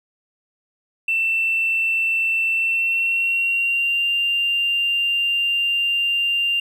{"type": "tone with pitch glide", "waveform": "triangle", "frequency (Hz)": [2678, 2790], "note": ["E7", "F7"], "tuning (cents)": [27, -2], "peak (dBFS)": -14, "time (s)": [1.08, 6.6], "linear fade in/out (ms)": 5, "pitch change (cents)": 71, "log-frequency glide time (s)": [2.53, 4.08], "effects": ["tanh soft clip ceiling -15 dBFS"]}